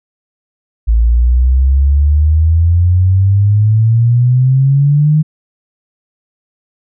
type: exponential sweep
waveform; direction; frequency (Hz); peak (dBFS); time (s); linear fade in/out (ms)
sine; up; 55 to 155.56; -6; 0.87-5.23; 20
effects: none